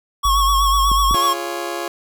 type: tone with vibrato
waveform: square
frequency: 1105 Hz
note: C#6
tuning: 6 cents flat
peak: -15 dBFS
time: 0.23-1.34 s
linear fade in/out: 20 ms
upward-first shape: sine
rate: 8.1 Hz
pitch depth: 42 cents each way
type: tone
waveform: sine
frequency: 50 Hz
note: G1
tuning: 35 cents sharp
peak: -18 dBFS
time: 0.25-1.14 s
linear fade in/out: 5 ms
type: clicks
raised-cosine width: 3 ms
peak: -15 dBFS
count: 3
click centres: 0.916 / 1.111 / 1.146 s
type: chord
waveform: 20% pulse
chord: Db major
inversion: first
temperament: just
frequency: 346.5 / 415.8 / 554.4 Hz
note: F4 / Ab4 / Db5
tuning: -14 / +2 / 0 cents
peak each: -21 / -26 / -24 dBFS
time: 1.14-1.88 s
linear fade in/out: 2 ms
effects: none